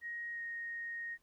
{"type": "tone with pitch glide", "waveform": "sine", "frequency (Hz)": [1881, 1863.7], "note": ["A#6", "A#6"], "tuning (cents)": [15, -1], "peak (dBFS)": -39, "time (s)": [0.01, 1.18], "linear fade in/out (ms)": 50, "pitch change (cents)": -16, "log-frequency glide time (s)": [0.32, 0.4], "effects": ["pink hiss -75 dBFS RMS until 1.22 s"]}